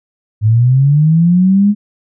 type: linear sweep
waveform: sine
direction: up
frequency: 104.4 to 209.8 Hz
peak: -6 dBFS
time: 0.41-1.75 s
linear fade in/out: 50 ms
effects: none